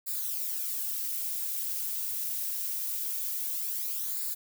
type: noise with flanger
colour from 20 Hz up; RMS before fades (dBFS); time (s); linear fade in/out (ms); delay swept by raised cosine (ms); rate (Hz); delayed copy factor
violet; -33; 0.06-4.35; 20; 0.33 to 4.43; 0.24; -0.6
effects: none